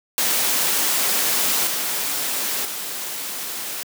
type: noise with level steps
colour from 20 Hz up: white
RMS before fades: -20 / -24 / -29 dBFS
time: 0.18-3.83 s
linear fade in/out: 0 ms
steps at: 1.67 / 2.65 s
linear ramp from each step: 2 ms
effects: high-pass 200 Hz 12 dB/octave